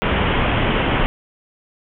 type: low-pass noise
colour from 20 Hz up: pink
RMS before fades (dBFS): -18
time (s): 0.02-1.06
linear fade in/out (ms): 0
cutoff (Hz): 3300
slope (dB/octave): 96
effects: none